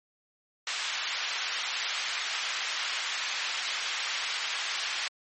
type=band-pass noise; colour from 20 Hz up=white; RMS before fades=-33 dBFS; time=0.67-5.08 s; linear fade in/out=2 ms; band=1200 to 3900 Hz; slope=12 dB/octave; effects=MP3 32 kbps